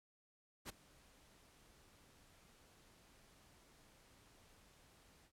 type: noise with ADSR envelope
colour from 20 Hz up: pink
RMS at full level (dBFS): -44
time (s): 0.65-5.32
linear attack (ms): 45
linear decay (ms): 9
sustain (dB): -23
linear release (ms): 73
effects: low-pass 12000 Hz 12 dB/octave